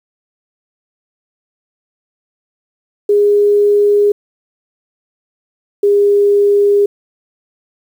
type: tone pair in turn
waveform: sine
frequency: 410.9 / 406.4 Hz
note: G#4 / G#4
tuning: -18 / -38 cents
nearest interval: unison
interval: 20 cents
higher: first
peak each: -7 dBFS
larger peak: neither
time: 3.09-4.12 / 5.83-6.86 s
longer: neither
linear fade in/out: 5 ms
effects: 7-bit